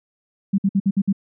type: tone bursts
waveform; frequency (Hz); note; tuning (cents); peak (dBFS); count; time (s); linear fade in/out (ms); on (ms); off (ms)
sine; 196; G3; 0; -14; 6; 0.53-1.128; 10; 53; 56
effects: none